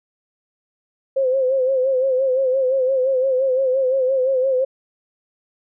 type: tone with vibrato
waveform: sine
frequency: 523.3 Hz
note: C5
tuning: in tune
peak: -15 dBFS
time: 1.16-4.65 s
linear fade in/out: 10 ms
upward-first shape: sine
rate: 5.8 Hz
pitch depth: 63 cents each way
effects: none